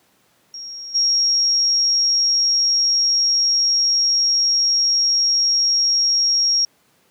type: tone with level steps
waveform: sine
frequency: 5588 Hz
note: F8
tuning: in tune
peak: -30 / -14 dBFS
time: 0.54-6.65 s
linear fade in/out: 2 ms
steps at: 0.94 s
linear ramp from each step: 20 ms
effects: pink hiss -59 dBFS RMS until 7.1 s + high-pass 150 Hz 12 dB/octave